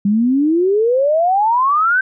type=exponential sweep; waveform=sine; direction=up; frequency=196 to 1568 Hz; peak=-11 dBFS; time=0.05-2.01 s; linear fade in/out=5 ms; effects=none